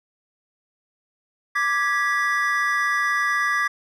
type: chord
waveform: triangle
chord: G# diminished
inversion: second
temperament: equal with one note detuned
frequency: 1174.7 / 1661.2 / 1955.1 Hz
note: D6 / G#6 / B6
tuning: 0 / 0 / -18 cents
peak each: -22 dBFS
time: 1.55-3.68 s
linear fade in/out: 10 ms
effects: none